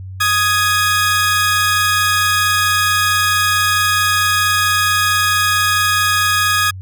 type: tone pair together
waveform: sawtooth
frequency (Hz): 1244.5 / 1667.5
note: D#6 / G#6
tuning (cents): 0 / +7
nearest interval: perfect fourth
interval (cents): 507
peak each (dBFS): -12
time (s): 0.2-6.71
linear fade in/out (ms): 10
effects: added 94 Hz sine -27 dBFS peak until 6.81 s